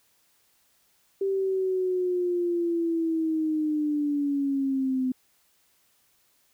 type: linear sweep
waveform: sine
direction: down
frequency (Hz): 392 to 254.9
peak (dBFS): -23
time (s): 1.21-5.12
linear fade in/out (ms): 5
effects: white hiss -66 dBFS RMS until 6.53 s